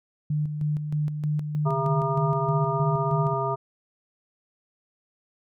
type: tone with tremolo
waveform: sine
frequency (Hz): 150.2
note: D3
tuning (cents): +39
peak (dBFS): -22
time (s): 0.3-3.34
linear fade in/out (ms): 5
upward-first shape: square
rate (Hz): 3.2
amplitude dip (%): 50
type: harmonic tone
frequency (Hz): 134.6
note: C3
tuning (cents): +49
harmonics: 1 / 3 / 5 / 7 / 9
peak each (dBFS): -30 / -30 / -30 / -30 / -30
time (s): 1.65-3.56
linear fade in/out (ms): 20
effects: none